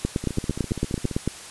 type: two click trains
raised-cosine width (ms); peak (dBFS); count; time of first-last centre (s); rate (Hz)
3; -9 / -17; 12 / 14; 0.05-1.276 / 0.24-1.112; 8.97 / 14.9
effects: white hiss -40 dBFS RMS until 1.5 s + resampled to 24000 Hz